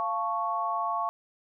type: chord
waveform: sine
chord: F augmented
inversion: none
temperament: equal with one note detuned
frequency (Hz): 692.8 / 880 / 1108.7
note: F5 / A5 / C#6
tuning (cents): -14 / 0 / 0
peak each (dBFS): -32 / -33 / -29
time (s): 0-1.09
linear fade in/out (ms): 0
effects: none